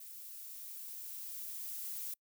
violet noise with level ramp, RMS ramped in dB -50 to -41 dBFS, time 0-2.14 s, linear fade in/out 5 ms, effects noise-tail reverb RT60 0.1 s tail -26 dB re dry

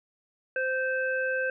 harmonic tone, 520 Hz, C5, 11 cents flat, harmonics 1 / 3 / 5, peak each -29 / -28 / -40 dBFS, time 0.56-1.5 s, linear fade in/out 2 ms, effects none

